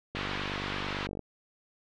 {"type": "band-pass noise", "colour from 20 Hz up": "pink", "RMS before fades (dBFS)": -37, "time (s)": [0.15, 1.07], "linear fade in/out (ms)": 5, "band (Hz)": [880, 3800], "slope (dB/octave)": 24}
{"type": "click train", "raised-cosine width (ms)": 2, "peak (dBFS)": -24, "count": 52, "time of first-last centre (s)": [0.15, 1.193], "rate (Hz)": 48.9}
{"effects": []}